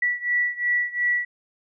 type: beating tone pair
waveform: sine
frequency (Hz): 1949 / 1951.8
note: B6 / B6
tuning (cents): -23 / -21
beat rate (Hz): 2.8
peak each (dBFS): -23 / -25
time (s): 0.02-1.25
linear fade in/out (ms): 5
effects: none